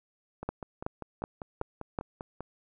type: two click trains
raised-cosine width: 1 ms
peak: -17 / -24 dBFS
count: 5 / 11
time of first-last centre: 0.49-1.988 / 0.43-2.406 s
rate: 2.67 / 5.06 Hz
effects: none